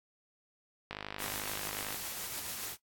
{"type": "click train", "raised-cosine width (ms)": 0.3, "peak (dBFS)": -22, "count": 54, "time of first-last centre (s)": [0.91, 1.945], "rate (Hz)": 51.2}
{"type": "noise with tremolo", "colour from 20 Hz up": "white", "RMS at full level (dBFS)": -39, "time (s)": [1.18, 2.77], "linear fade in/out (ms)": 50, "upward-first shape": "sine", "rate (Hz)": 7, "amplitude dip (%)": 25}
{"effects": ["noise-tail reverb RT60 0.1 s tail -17 dB re dry", "AAC 64 kbps"]}